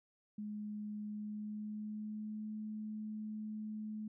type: tone with pitch glide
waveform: sine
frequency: 210 to 214.5 Hz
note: G#3 to A3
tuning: +19 to -44 cents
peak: -40 dBFS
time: 0.38-4.08 s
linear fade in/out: 5 ms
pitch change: +37 cents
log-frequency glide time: 1.09-2.52 s
effects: none